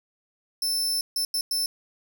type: tone bursts at uneven times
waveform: sawtooth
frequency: 5300 Hz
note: E8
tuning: 9 cents sharp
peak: -21 dBFS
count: 4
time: 0.62-1.01 / 1.16-1.25 / 1.34-1.41 / 1.51-1.66 s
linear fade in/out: 2 ms
effects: none